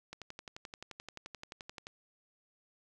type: click train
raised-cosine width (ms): 0.2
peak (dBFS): -27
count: 21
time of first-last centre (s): 0.13-1.869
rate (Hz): 11.5
effects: none